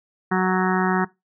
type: harmonic tone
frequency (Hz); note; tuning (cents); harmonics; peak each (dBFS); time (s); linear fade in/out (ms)
185.6; F#3; +6; 1 / 2 / 4 / 5 / 6 / 7 / 8 / 9 / 10; -21 / -24 / -27 / -28 / -29 / -29 / -30 / -31 / -31; 0.31-1.05; 10
effects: noise-tail reverb RT60 0.2 s tail -21 dB re dry